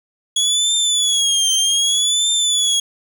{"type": "tone with vibrato", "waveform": "25% pulse", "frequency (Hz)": 3354, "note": "G#7", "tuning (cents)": 16, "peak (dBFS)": -10, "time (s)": [0.36, 2.8], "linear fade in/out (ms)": 5, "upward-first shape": "triangle", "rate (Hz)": 0.64, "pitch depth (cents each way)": 120, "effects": []}